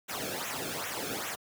pink noise with flanger, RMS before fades -36 dBFS, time 0.08-1.36 s, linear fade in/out 20 ms, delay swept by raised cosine 0.21 to 1.05 ms, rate 2.5 Hz, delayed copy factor -0.75, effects high-pass 100 Hz 12 dB/octave

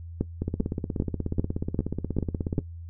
two click trains, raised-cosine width 3 ms, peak -11 / -15 dBFS, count 7 / 37, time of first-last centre 0.21-2.582 / 0.42-2.589 s, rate 2.53 / 16.6 Hz, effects noise-tail reverb RT60 0.1 s tail -17 dB re dry + added 84 Hz sine -37 dBFS peak until 2.89 s

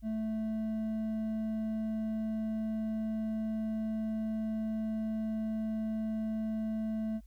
sine tone with hard clipping, 219.4 Hz, A3, 5 cents flat, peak -33 dBFS, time 0.02-7.21 s, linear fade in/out 50 ms, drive 5 dB, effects added 50 Hz sine -51 dBFS peak until 7.26 s + white hiss -75 dBFS RMS until 7.26 s

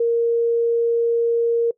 sine tone, 466.2 Hz, A#4, in tune, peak -15 dBFS, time 0-1.71 s, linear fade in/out 5 ms, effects noise-tail reverb RT60 0.1 s tail -21 dB re dry

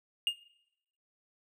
triangle tone with exponential decay, 2834 Hz, F7, 25 cents sharp, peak -21 dBFS, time 0.27-0.38 s, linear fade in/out 1 ms, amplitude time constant 23 ms, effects noise-tail reverb RT60 0.8 s tail -19 dB re dry

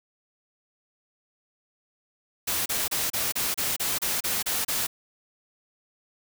white noise bursts, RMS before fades -27 dBFS, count 11, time 2.47-4.87 s, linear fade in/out 10 ms, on 190 ms, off 31 ms, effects none

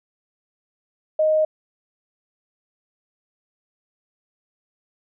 sine tone, 622.3 Hz, D#5, in tune, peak -15 dBFS, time 1.19-1.45 s, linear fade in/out 5 ms, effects none

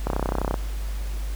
click train, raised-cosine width 1 ms, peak -10 dBFS, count 16, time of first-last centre 0.07-0.542 s, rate 31.8 Hz, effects added 50 Hz sine -26 dBFS peak until 1.35 s + pink hiss -43 dBFS RMS until 1.35 s

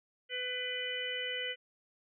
harmonic tone with a mistuned harmonic, 500 Hz, B4, 21 cents sharp, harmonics 1 / 3 / 4 / 5 / 6, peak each -42 / -44 / -39 / -45 / -38 dBFS, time 0.29-1.56 s, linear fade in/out 50 ms, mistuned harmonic 5, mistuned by -51 cents, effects none

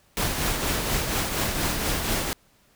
pink noise with tremolo, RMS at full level -24 dBFS, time 0.17-2.33 s, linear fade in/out 0 ms, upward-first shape triangle, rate 4.2 Hz, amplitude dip 45%, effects pink hiss -61 dBFS RMS until 2.75 s

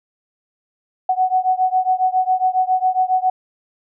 sine beating tone pair, 741 / 748.3 Hz, F#5 / F#5, +2 / +19 cents, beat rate 7.3 Hz, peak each -17 / -18 dBFS, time 1.09-3.3 s, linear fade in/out 5 ms, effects none

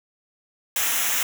white noise with comb filter, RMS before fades -23 dBFS, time 0.76-1.23 s, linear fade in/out 2 ms, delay 0.22 ms, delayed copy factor -0.7, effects none

